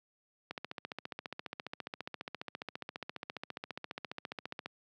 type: click train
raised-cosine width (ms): 0.3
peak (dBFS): -23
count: 62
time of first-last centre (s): 0.51-4.66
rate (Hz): 14.7
effects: high-pass 150 Hz 12 dB/octave